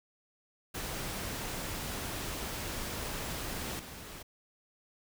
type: noise with level steps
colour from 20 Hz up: pink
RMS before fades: -38 / -46 dBFS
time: 0.74-4.23 s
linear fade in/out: 10 ms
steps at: 3.79 s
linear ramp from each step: 5 ms
effects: none